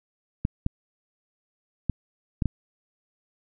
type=clicks; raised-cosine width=5 ms; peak=-11 dBFS; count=5; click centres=0.451 / 0.664 / 1.897 / 2.422 / 2.457 s; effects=none